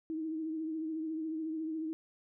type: tone with vibrato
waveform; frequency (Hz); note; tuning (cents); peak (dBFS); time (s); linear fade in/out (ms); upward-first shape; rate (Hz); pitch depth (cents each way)
sine; 317.5; D#4; +35; -34; 0.1-1.93; 0; triangle; 14; 49
effects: none